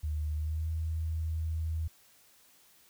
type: tone with pitch glide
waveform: sine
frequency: 76 to 80.15 Hz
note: D#2 to E2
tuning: -40 to -48 cents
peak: -30 dBFS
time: 0.03-1.88 s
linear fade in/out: 10 ms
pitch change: +92 cents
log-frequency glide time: 0.34-0.69 s
effects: white hiss -62 dBFS RMS until 2.89 s